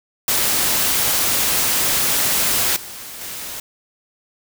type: noise with level steps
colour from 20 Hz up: white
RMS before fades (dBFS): -18 / -34 / -30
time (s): 0.28-3.6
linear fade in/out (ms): 2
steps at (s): 2.76 / 3.21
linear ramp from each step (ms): 5
effects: none